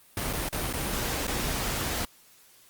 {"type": "noise with dropouts", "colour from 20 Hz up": "pink", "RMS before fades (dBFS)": -30, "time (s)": [0.17, 2.05], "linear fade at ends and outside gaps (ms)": 2, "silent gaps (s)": [[0.33, 0.334], [0.488, 0.527], [0.728, 0.736], [1.269, 1.278]], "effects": ["white hiss -57 dBFS RMS until 2.69 s", "Opus 32 kbps"]}